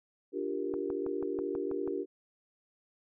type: chord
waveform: sine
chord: G minor seventh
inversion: second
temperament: equal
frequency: 293.7 / 349.2 / 392 / 466.2 Hz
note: D4 / F4 / G4 / Bb4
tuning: 0 / 0 / 0 / 0 cents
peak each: -38 / -38 / -35 / -39 dBFS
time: 0.32-2.06 s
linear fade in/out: 50 ms
type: click train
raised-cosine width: 1 ms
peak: -29 dBFS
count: 8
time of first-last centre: 0.74-1.876 s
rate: 6.16 Hz
effects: none